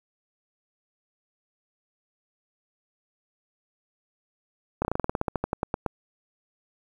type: slowing click train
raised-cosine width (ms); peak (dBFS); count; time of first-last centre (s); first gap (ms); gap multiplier
1; -11; 17; 4.82-5.863; 29; 1.1
effects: 8-bit